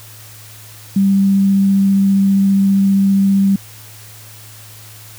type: tone with vibrato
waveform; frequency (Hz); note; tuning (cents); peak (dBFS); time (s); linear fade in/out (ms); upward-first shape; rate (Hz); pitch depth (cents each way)
sine; 196; G3; 0; -9; 0.96-3.56; 5; triangle; 15; 8
effects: added 108 Hz sine -39 dBFS peak until 5.18 s + white hiss -39 dBFS RMS until 5.18 s